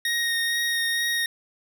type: tone with vibrato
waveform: 25% pulse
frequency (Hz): 1864.7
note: A#6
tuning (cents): 0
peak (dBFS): -19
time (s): 0.05-1.26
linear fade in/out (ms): 2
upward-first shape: sine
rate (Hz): 2.2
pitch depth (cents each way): 12
effects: none